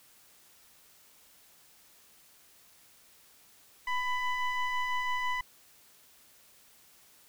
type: tone with frequency modulation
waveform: sine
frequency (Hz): 998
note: B5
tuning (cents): +18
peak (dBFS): -26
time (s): 3.87-5.41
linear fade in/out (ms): 5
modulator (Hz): 995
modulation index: 1.3
effects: tanh soft clip ceiling -27 dBFS + white hiss -60 dBFS RMS until 7.28 s